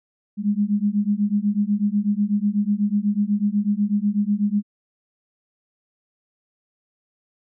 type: beating tone pair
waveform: sine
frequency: 201.8 / 209.9 Hz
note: G#3 / G#3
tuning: -49 / +19 cents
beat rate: 8.1 Hz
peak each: -21 dBFS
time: 0.37-4.63 s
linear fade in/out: 50 ms
effects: none